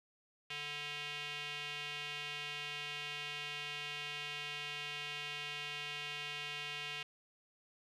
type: tone with band-pass filter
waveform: square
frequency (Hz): 146.83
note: D3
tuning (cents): 0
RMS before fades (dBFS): -43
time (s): 0.5-7.03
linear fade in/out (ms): 5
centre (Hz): 2800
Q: 3.2
effects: none

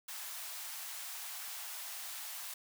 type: high-pass noise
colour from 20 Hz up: white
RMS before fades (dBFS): -44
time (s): 0.08-2.54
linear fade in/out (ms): 5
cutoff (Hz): 650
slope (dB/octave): 48
effects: none

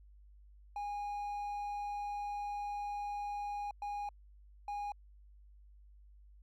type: tone bursts at uneven times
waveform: triangle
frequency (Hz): 820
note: G#5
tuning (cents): -22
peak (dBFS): -35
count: 3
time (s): 0.76-3.71 / 3.82-4.09 / 4.68-4.92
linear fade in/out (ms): 2
effects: added 50 Hz sine -56 dBFS peak until 6.42 s

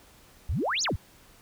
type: exponential two-way sweep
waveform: sine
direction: up then down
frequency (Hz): 55 to 7150 to 55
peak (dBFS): -25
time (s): 0.49-0.96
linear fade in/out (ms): 5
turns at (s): 0.83
effects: pink hiss -56 dBFS RMS until 1.41 s

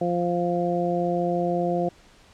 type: harmonic tone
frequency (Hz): 174.61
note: F3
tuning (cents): 0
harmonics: 1 / 2 / 3 / 4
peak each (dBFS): -27 / -27 / -27 / -27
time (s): 0.01-1.89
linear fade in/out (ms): 5
effects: pink hiss -54 dBFS RMS until 2.33 s + low-pass 7000 Hz 12 dB/octave

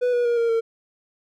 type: tone with pitch steps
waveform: triangle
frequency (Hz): 493.9 / 484 / 474.3 / 464.8 / 455.5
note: B4 / B4 / A#4 / A#4 / A#4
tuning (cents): 0 / -35 / +30 / -5 / -40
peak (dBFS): -16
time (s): 0.01-0.61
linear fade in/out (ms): 20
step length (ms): 120
effects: none

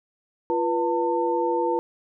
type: tone cluster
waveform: sine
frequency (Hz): 344.6 / 488.2 / 898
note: F4 / B4 / A5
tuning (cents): -23 / -20 / +35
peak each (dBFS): -25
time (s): 0.5-1.79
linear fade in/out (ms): 0
effects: none

